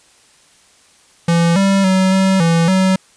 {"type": "tone with pitch steps", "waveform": "square", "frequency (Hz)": [169, 195.5, 188.6, 191.1, 166.8, 188.7], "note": ["E3", "G3", "F#3", "G3", "E3", "F#3"], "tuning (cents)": [43, -4, 33, -44, 21, 34], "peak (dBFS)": -11, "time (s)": [1.28, 2.96], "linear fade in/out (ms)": 5, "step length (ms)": 280, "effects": ["white hiss -50 dBFS RMS until 3.16 s", "resampled to 22050 Hz"]}